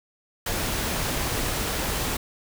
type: noise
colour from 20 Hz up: pink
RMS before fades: -27 dBFS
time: 0.46-2.17 s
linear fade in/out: 5 ms
effects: none